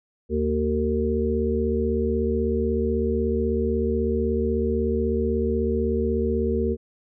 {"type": "harmonic tone", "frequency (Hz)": 76.2, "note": "D#2", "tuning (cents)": -36, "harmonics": [1, 3, 5, 6], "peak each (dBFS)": [-26, -26, -26, -26], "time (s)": [0.29, 6.77], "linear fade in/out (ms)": 50, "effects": []}